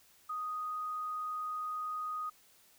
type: tone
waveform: sine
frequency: 1244.5 Hz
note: D#6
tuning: in tune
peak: -35 dBFS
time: 0.29-2.3 s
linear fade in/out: 10 ms
effects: white hiss -64 dBFS RMS until 2.78 s